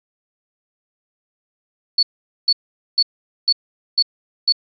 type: tone bursts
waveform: sine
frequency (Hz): 4435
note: C#8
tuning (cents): 0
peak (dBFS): -11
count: 6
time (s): 1.98-4.524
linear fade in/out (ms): 5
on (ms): 49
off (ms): 450
effects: none